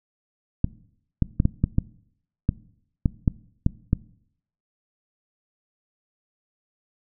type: clicks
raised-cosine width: 5 ms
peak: -6 dBFS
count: 11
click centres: 0.644 / 1.223 / 1.401 / 1.454 / 1.64 / 1.784 / 2.491 / 3.058 / 3.278 / 3.664 / 3.931 s
effects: noise-tail reverb RT60 0.7 s tail -21 dB re dry